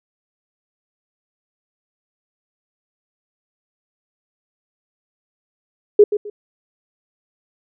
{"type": "tone with echo", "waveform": "sine", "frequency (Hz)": 415.3, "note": "G#4", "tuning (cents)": 0, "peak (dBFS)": -4, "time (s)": [5.99, 6.04], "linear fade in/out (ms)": 5, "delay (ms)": 130, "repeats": 2, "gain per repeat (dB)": -12, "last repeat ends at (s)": 6.3, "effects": []}